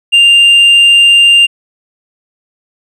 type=tone with tanh clipping; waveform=triangle; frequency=2794 Hz; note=F7; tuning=in tune; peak=-3 dBFS; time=0.12-1.47 s; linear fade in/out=20 ms; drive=7 dB; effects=none